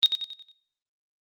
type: tone with echo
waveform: sine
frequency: 3729 Hz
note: A#7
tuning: in tune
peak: -13 dBFS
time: 0.03-0.06 s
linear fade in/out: 0 ms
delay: 91 ms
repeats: 5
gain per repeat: -7 dB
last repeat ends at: 0.515 s
effects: noise-tail reverb RT60 0.7 s tail -21 dB re dry + Opus 24 kbps